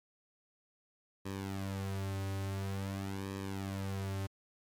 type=tone with flanger; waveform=sawtooth; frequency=97.4 Hz; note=G2; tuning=11 cents flat; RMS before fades=-38 dBFS; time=1.25-4.27 s; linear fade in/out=10 ms; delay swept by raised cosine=1.4 to 4.4 ms; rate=0.48 Hz; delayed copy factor=-0.9; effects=MP3 96 kbps

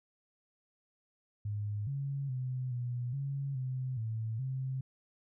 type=tone with pitch steps; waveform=sine; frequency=103.9 / 138.9 / 127.9 / 122.3 / 138.6 / 129.1 / 111.6 / 131.6 Hz; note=G#2 / C#3 / C3 / B2 / C#3 / C3 / A2 / C3; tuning=+1 / +4 / -39 / -16 / 0 / -23 / +25 / +10 cents; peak=-33 dBFS; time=1.45-4.81 s; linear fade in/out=5 ms; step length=420 ms; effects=none

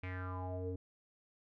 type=tone with low-pass filter sweep; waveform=square; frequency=92 Hz; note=F#2; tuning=9 cents flat; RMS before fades=-41 dBFS; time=0.03-0.76 s; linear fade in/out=5 ms; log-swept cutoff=2400 to 370 Hz; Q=6.1; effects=none

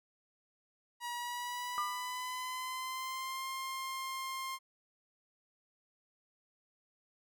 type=tone with pitch glide; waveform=sawtooth; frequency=960 to 1059.1 Hz; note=B5 to C6; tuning=-49 to +21 cents; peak=-34 dBFS; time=1-4.59 s; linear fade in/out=50 ms; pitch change=+170 cents; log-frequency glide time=1.13-3.46 s
type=tone with exponential decay; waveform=sine; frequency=1200 Hz; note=D6; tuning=37 cents sharp; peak=-30 dBFS; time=1.78-2.24 s; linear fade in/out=0 ms; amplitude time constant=100 ms
effects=none

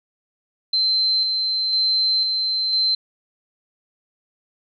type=tone with tremolo; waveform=sine; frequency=4100 Hz; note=C8; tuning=36 cents flat; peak=-16 dBFS; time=0.73-2.95 s; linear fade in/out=5 ms; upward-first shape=square; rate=1 Hz; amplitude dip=30%; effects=none

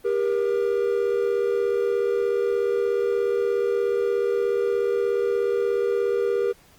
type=tone pair together; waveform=triangle; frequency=398.2 / 475 Hz; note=G4 / A#4; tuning=+27 / +33 cents; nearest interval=minor third; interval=306 cents; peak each=-21 / -21 dBFS; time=0.04-6.53 s; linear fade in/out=20 ms; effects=pink hiss -55 dBFS RMS until 6.78 s + Opus 24 kbps

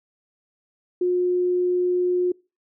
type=tone; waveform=sine; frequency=359.2 Hz; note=F4; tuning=49 cents sharp; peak=-18 dBFS; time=1.01-2.32 s; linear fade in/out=5 ms; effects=noise-tail reverb RT60 0.3 s tail -25 dB re dry

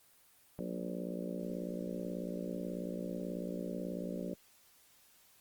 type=harmonic tone with a mistuned harmonic; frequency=58.27 Hz; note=A#1; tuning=in tune; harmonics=3 / 4 / 5 / 6 / 7 / 8 / 9 / 10; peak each=-41 / -45 / -45 / -48 / -48 / -50 / -46 / -47 dBFS; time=0.59-4.34 s; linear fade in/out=0 ms; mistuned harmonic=3; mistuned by=+80 cents; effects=white hiss -65 dBFS RMS until 5.4 s + Opus 24 kbps

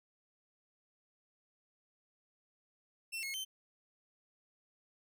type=tone with pitch steps; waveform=sawtooth; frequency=2696 / 2170 / 3093 Hz; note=E7 / C#7 / G7; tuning=+38 / -37 / -24 cents; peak=-35 dBFS; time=3.12-3.45 s; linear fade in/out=20 ms; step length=110 ms; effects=none

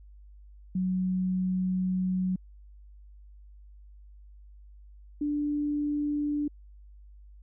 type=tone pair in turn; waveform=sine; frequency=185 / 293.7 Hz; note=F#3 / D4; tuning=0 / 0 cents; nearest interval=minor sixth; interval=800 cents; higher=second; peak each=-25 / -26 dBFS; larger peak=first; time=0.75-2.36 / 5.21-6.48 s; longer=first; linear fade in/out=5 ms; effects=added 50 Hz sine -48 dBFS peak until 7.42 s

